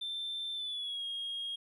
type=tone with pitch glide; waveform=triangle; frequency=3558 to 3263 Hz; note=A7 to G#7; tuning=+19 to -31 cents; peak=-33 dBFS; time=0.01-1.56 s; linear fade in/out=10 ms; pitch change=-150 cents; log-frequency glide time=0.54-1.05 s; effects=tanh soft clip ceiling -32 dBFS